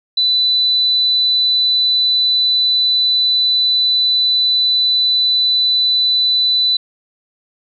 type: tone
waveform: sine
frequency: 3990 Hz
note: B7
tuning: 17 cents sharp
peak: -11 dBFS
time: 0.17-6.77 s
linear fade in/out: 5 ms
effects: none